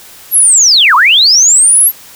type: linear two-way sweep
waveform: sine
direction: down then up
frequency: 11840 to 932.3 to 11840 Hz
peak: -3 dBFS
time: 0.31-1.92 s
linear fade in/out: 50 ms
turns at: 0.95 s
effects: white hiss -35 dBFS RMS until 2.15 s